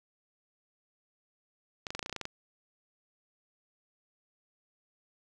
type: clicks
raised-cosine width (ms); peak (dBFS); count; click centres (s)
0.2; -19; 11; 1.868 / 1.905 / 1.95 / 1.993 / 2.028 / 2.061 / 2.096 / 2.127 / 2.163 / 2.213 / 2.254
effects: none